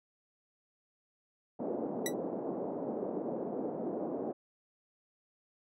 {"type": "band-pass noise", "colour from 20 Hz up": "pink", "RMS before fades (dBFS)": -37, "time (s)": [1.59, 4.33], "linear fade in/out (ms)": 10, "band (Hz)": [230, 650], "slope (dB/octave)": 24}
{"type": "tone with exponential decay", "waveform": "10% pulse", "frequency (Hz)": 1960, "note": "B6", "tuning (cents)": -14, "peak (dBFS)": -20, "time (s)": [2.06, 2.14], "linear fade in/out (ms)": 2, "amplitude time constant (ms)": 16}
{"effects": []}